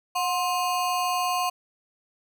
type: ring-modulated tone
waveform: square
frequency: 890 Hz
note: A5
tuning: 20 cents sharp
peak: -21 dBFS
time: 0.15-1.5 s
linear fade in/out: 10 ms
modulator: 164 Hz
effects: none